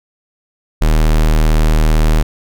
square tone, 38.89 Hz, D#1, in tune, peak -9 dBFS, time 0.81-2.23 s, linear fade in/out 10 ms, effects none

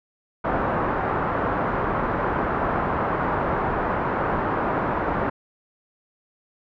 white low-pass noise, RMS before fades -24 dBFS, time 0.44-5.3 s, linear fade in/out 10 ms, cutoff 1300 Hz, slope 24 dB/octave, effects none

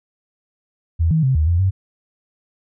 sine tone with pitch steps, 82.6 / 159.4 / 131.9 / 77.3 / 85.9 / 95.1 Hz, E2 / D#3 / C3 / D#2 / F2 / F#2, +4 / +42 / +14 / -11 / -28 / +48 cents, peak -13 dBFS, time 0.99-1.71 s, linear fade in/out 20 ms, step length 120 ms, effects none

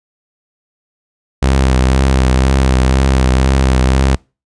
sawtooth tone with vibrato, 65.41 Hz, C2, in tune, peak -5 dBFS, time 1.42-4.16 s, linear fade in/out 10 ms, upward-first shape triangle, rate 2 Hz, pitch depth 49 cents each way, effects noise-tail reverb RT60 0.3 s tail -26 dB re dry + resampled to 22050 Hz

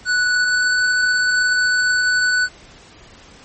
square tone with pitch glide, 1480 to 1490.3 Hz, F#6 to F#6, 0 to +12 cents, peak -15 dBFS, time 0.05-2.49 s, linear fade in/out 50 ms, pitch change +12 cents, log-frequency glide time 0.33-0.75 s, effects pink hiss -44 dBFS RMS until 3.44 s + MP3 32 kbps

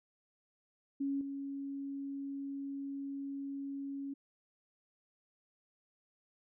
sine tone with level steps, 277.2 Hz, C#4, in tune, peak -32 / -38 dBFS, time 1-4.14 s, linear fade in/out 10 ms, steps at 1.21 s, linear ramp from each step 2 ms, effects none

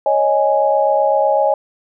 sine chord, C# suspended second, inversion none, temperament equal, 554.4 / 622.3 / 830.6 Hz, C#5 / D#5 / G#5, 0 / 0 / 0 cents, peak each -16 dBFS, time 0.06-1.54 s, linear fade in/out 2 ms, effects none

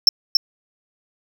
triangle tone with echo, 5360 Hz, E8, 28 cents sharp, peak -6 dBFS, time 0.07-0.09 s, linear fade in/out 2 ms, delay 280 ms, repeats 1, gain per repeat -3 dB, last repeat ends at 0.37 s, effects none

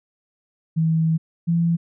sine tone pair in turn, 161.4 / 168.52 Hz, E3 / E3, -36 / +38 cents, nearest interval minor second, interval 74 cents, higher second, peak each -16 dBFS, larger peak neither, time 0.76-1.18 / 1.47-1.77 s, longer first, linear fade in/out 20 ms, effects none

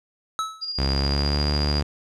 square tone with exponential decay, 1300 Hz, E6, 24 cents flat, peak -21 dBFS, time 0.39-0.72 s, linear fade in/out 0 ms, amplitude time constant 70 ms
sine tone with tremolo, 4828 Hz, D8, 47 cents sharp, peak -25 dBFS, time 0.61-1.82 s, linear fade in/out 20 ms, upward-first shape square, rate 14 Hz, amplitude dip 40%
sawtooth tone with pitch glide, 68.1 to 73.41 Hz, C#2 to D2, -30 to 0 cents, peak -17 dBFS, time 0.78-1.83 s, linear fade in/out 10 ms, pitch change +130 cents, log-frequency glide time 0.91-1.42 s
effects low-pass 8000 Hz 12 dB/octave

